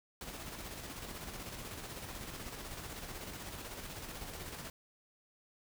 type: noise with tremolo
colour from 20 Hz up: pink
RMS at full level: -44 dBFS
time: 0.21-4.7 s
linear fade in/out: 2 ms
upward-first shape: square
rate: 16 Hz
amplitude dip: 35%
effects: none